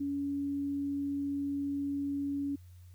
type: tone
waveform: sine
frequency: 281.7 Hz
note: C#4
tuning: 28 cents sharp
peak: -31 dBFS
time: 0-2.56 s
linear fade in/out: 10 ms
effects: added 89 Hz sine -50 dBFS peak until 2.94 s + white hiss -69 dBFS RMS until 2.94 s